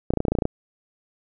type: clicks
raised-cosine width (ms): 2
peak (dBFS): -8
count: 11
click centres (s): 0.105 / 0.137 / 0.173 / 0.204 / 0.252 / 0.283 / 0.32 / 0.352 / 0.387 / 0.422 / 0.454
effects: none